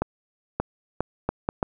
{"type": "accelerating click train", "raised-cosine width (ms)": 1, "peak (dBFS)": -9, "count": 6, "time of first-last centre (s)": [0.02, 1.628], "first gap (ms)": 580, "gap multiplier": 0.7, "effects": []}